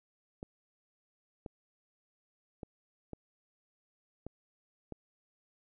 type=clicks; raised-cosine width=2 ms; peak=-28 dBFS; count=6; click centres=0.429 / 1.462 / 2.632 / 3.133 / 4.266 / 4.923 s; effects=none